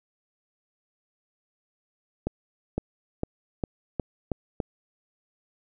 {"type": "accelerating click train", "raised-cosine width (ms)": 2, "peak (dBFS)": -13, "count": 7, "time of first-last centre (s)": [2.27, 4.602], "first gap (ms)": 510, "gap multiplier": 0.89, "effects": []}